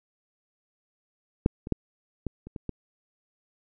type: clicks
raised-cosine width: 3 ms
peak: -6 / -23 / -10 / -17 / -28 / -23 / -18 dBFS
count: 7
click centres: 1.461 / 1.671 / 1.723 / 2.267 / 2.47 / 2.562 / 2.693 s
effects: none